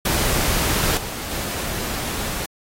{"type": "noise with level steps", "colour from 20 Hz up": "pink", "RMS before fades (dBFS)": [-20, -30, -27], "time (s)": [0.05, 2.46], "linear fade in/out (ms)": 5, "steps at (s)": [0.97, 1.31], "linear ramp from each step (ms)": 2, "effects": ["AAC 48 kbps"]}